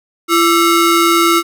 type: ring-modulated tone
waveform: 35% pulse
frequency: 836 Hz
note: G#5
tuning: 11 cents sharp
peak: -4 dBFS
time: 0.28-1.43 s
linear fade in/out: 50 ms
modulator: 497 Hz
effects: none